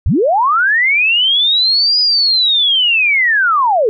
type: linear two-way sweep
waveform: sine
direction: up then down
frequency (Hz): 47 to 4977 to 403.6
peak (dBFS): -9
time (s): 0.06-3.89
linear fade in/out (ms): 0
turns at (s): 2
effects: none